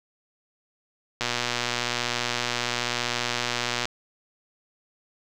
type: click train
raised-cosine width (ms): 0.2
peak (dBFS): -8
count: 321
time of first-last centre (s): 1.21-3.855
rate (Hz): 121
effects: none